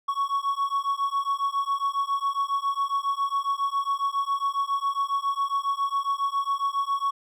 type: beating tone pair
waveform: triangle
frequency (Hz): 1108.7 / 1116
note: C#6 / C#6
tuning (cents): 0 / +11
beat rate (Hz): 7.3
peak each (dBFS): -25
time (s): 0.08-7.11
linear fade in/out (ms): 10
effects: none